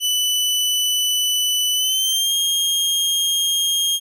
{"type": "tone with pitch glide", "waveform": "sawtooth", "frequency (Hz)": [2984, 3235], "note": ["F#7", "G#7"], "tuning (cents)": [14, -46], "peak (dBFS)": -14, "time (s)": [0, 4], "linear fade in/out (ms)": 50, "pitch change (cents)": 140, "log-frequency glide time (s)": [1.74, 2.34], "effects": []}